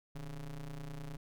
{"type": "ring-modulated tone", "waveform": "square", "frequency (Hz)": 69.3, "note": "C#2", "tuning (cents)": 0, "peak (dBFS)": -39, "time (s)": [0.15, 1.17], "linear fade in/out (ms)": 5, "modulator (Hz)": 84.1, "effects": []}